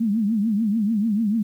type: tone with vibrato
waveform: sine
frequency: 214.7 Hz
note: A3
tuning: 42 cents flat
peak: -18 dBFS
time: 0-1.43 s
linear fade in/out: 10 ms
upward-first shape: triangle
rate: 6.8 Hz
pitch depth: 170 cents each way
effects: 9-bit